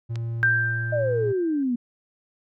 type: tone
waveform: triangle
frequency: 115.7 Hz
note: A#2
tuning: 13 cents flat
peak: -24 dBFS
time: 0.09-1.33 s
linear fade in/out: 20 ms
type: click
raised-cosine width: 0.2 ms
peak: -20 dBFS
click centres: 0.157 s
type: tone with exponential decay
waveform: sine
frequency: 1576 Hz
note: G6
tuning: 9 cents sharp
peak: -15 dBFS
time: 0.43-1.63 s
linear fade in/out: 0 ms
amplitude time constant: 260 ms
type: exponential sweep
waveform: sine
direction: down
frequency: 622.3 to 233.7 Hz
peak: -21 dBFS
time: 0.92-1.76 s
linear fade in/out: 10 ms
effects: none